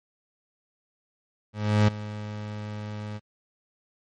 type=tone with ADSR envelope; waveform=30% pulse; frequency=105.4 Hz; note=G#2; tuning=26 cents sharp; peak=-13 dBFS; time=1.53-3.2 s; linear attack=350 ms; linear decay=8 ms; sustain=-17 dB; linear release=38 ms; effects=low-pass 5000 Hz 12 dB/octave + MP3 48 kbps